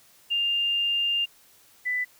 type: tone pair in turn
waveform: sine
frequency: 2802 / 1992.2 Hz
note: F7 / B6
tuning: +5 / +15 cents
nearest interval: tritone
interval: 590 cents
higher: first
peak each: -22 / -24 dBFS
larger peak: first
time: 0.3-1.26 / 1.85-2.05 s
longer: first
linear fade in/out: 20 ms
effects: white hiss -57 dBFS RMS until 2.19 s

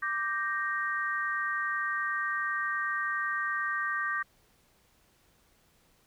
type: chord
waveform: sine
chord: G minor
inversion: second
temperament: equal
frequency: 1174.7 / 1568 / 1864.7 Hz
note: D6 / G6 / Bb6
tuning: 0 / 0 / 0 cents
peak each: -33 dBFS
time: 0.02-4.23 s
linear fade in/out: 10 ms
effects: pink hiss -66 dBFS RMS until 6.06 s

